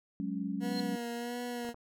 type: chord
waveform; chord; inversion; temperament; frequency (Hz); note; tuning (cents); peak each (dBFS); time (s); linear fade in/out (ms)
sine; F# suspended second; none; just; 185 / 208.1 / 277.5; F#3 / G#3 / C#4; 0 / +4 / +2; -37; 0.2-0.96; 0
type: tone with vibrato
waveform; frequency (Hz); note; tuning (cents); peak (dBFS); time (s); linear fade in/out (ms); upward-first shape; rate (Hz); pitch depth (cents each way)
20% pulse; 239.8; A#3; +49; -31; 0.6-1.74; 50; sine; 1.5; 28
type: tone with exponential growth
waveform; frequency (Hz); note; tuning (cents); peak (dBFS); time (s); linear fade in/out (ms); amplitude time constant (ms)
sine; 4186; C8; 0; -33; 0.63-0.8; 1; 35
type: clicks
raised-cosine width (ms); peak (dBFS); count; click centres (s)
1; -35; 3; 1.65 / 1.69 / 1.744
effects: none